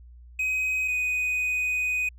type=tone pair in turn; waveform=triangle; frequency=2522 / 2494 Hz; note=D#7 / D#7; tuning=+23 / +3 cents; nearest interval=unison; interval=20 cents; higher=first; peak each=-22 dBFS; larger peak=neither; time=0.39-0.88 / 0.88-2.09 s; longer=second; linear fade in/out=5 ms; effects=added 60 Hz sine -45 dBFS peak until 2.18 s